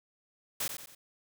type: noise with echo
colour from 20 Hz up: white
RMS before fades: -33 dBFS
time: 0.6-0.68 s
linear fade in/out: 5 ms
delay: 90 ms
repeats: 3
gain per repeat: -7 dB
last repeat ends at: 0.95 s
effects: none